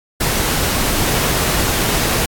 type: noise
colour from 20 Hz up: pink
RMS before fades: -17 dBFS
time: 0.2-2.26 s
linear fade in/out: 10 ms
effects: AAC 64 kbps